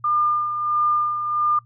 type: tone with tremolo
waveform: sine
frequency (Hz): 1204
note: D6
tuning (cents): +43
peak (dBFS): -16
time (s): 0.04-1.59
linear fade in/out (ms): 5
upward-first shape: sine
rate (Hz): 1.5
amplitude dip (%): 55
effects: noise-tail reverb RT60 0.1 s tail -22 dB re dry + added 117 Hz sine -49 dBFS peak until 1.65 s